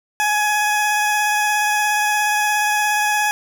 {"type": "tone with vibrato", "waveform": "20% pulse", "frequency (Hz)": 840, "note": "G#5", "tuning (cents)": 19, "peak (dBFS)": -11, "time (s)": [0.2, 3.31], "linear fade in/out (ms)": 0, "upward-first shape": "sine", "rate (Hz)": 17, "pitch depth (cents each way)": 13, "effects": []}